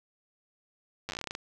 slowing click train, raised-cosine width 0.2 ms, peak -18 dBFS, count 13, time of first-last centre 1.09-1.351 s, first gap 9 ms, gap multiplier 1.15, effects none

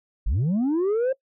sine linear sweep, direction up, 36.71 to 542 Hz, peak -17 dBFS, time 0.26-1.13 s, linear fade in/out 10 ms, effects noise-tail reverb RT60 0.1 s tail -23 dB re dry + tanh soft clip ceiling -19 dBFS

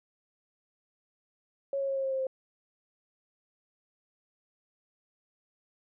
sine tone with pitch steps, 552 / 547.6 / 543.1 / 538.8 / 534.4 / 530.1 / 525.9 Hz, C#5 / C#5 / C#5 / C#5 / C5 / C5 / C5, -7 / -21 / -36 / -49 / +36 / +23 / +9 cents, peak -28 dBFS, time 1.73-2.269 s, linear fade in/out 2 ms, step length 77 ms, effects none

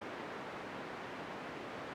pink band-pass noise, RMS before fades -45 dBFS, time 0.01-1.94 s, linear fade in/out 10 ms, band 230 to 2000 Hz, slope 12 dB/octave, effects none

